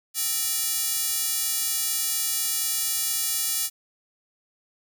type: tone with high-pass filter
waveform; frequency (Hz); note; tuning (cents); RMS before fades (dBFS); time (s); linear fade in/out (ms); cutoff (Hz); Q
square; 262.1; C4; +3; -26; 0.14-3.7; 50; 7100; 0.62
effects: none